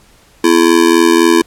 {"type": "tone with amplitude modulation", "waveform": "square", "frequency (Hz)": 335.9, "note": "E4", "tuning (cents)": 33, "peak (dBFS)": -3, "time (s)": [0.44, 1.42], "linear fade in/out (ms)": 5, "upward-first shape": "sine", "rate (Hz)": 83.8, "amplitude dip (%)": 95, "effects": ["pink hiss -47 dBFS RMS until 1.46 s", "low-pass 12000 Hz 12 dB/octave"]}